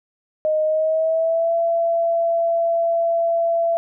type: tone with pitch glide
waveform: sine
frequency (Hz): 620 to 672.2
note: D#5 to E5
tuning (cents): -6 to +34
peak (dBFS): -16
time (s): 0.45-3.77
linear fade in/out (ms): 0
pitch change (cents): +140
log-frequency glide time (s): 0.64-1.55
effects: none